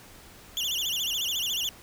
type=tone with vibrato; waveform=35% pulse; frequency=3136 Hz; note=G7; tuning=in tune; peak=-25 dBFS; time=0.57-1.69 s; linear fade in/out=0 ms; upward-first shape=sine; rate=14 Hz; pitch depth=210 cents each way; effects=pink hiss -50 dBFS RMS until 1.82 s